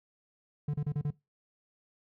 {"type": "tone bursts", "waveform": "triangle", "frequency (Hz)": 146.83, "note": "D3", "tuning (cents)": 0, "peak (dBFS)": -26, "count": 5, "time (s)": [0.68, 1.106], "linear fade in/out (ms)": 5, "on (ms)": 58, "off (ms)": 34, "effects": ["noise-tail reverb RT60 0.2 s tail -20 dB re dry"]}